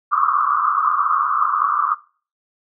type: band-pass noise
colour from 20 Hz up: pink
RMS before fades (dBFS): -18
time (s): 0.11-1.95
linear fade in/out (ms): 20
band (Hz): 1100 to 1300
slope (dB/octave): 96
effects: noise-tail reverb RT60 0.4 s tail -21 dB re dry